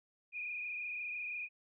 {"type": "tone with frequency modulation", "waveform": "sine", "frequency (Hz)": 2453, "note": "D#7", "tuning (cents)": -25, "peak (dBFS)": -38, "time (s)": [0.32, 1.49], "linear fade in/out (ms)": 50, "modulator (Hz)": 25.9, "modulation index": 2.5, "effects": []}